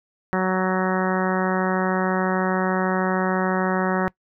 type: harmonic tone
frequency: 186.4 Hz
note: F#3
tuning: 13 cents sharp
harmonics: 1 / 2 / 3 / 4 / 5 / 6 / 7 / 8 / 9 / 10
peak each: -23 / -26 / -28 / -29 / -30 / -31 / -31 / -32 / -33 / -33 dBFS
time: 0.33-4.08 s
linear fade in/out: 0 ms
effects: noise-tail reverb RT60 0.1 s tail -22 dB re dry